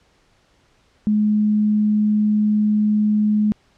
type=tone; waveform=sine; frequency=211.2 Hz; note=G#3; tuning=29 cents sharp; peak=-14 dBFS; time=1.07-3.52 s; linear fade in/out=0 ms; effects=pink hiss -59 dBFS RMS until 3.77 s + low-pass 6000 Hz 12 dB/octave